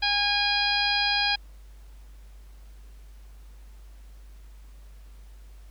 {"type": "harmonic tone", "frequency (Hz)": 818, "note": "G#5", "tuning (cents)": -26, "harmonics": [1, 2, 3, 4, 5, 6], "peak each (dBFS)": [-29, -29, -29, -29, -29, -29], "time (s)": [0.02, 1.36], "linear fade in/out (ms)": 10, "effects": ["added 50 Hz sine -44 dBFS peak until 5.7 s", "pink hiss -61 dBFS RMS until 5.7 s"]}